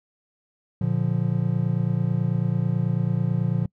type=chord; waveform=triangle; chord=Bb major; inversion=none; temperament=just; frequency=116.54 / 145.68 / 174.81 Hz; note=Bb2 / D3 / F3; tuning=0 / -14 / +2 cents; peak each=-23 dBFS; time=0.81-3.66 s; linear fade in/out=5 ms; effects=noise-tail reverb RT60 0.1 s tail -26 dB re dry